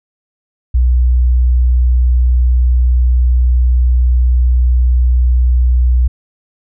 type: tone with vibrato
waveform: sine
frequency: 61.74 Hz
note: B1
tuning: in tune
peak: -6 dBFS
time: 0.74-6.08 s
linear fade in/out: 10 ms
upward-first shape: square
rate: 20 Hz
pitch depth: 26 cents each way
effects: tanh soft clip ceiling -3 dBFS